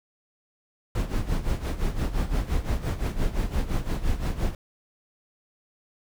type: noise with tremolo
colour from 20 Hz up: brown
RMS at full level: -23 dBFS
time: 0.95-4.55 s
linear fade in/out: 2 ms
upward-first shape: sine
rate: 5.8 Hz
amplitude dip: 75%
effects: none